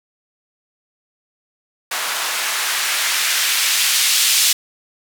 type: noise with band-pass filter sweep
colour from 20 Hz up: blue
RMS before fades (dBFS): -18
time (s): 1.91-4.53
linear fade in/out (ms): 5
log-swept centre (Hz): 980 to 3700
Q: 0.89
effects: none